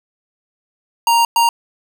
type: tone bursts at uneven times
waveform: square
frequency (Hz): 932.3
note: A#5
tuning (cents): 0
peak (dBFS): -11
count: 2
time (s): 1.07-1.25 / 1.36-1.49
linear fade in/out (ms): 2
effects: none